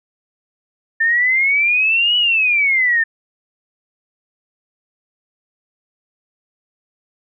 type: exponential two-way sweep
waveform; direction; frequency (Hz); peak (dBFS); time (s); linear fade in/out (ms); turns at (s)
sine; up then down; 1788 to 2960 to 1788; -12; 1-3.04; 10; 2.17
effects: none